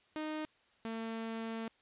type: tone pair in turn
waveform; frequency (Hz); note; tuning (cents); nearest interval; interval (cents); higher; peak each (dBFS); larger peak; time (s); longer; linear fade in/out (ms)
sawtooth; 308.8 / 225.6; D#4 / A3; -13 / +44; perfect fourth; 543; first; -33 / -34; first; 0.16-0.45 / 0.85-1.68; second; 0
effects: white hiss -69 dBFS RMS until 1.81 s + resampled to 8000 Hz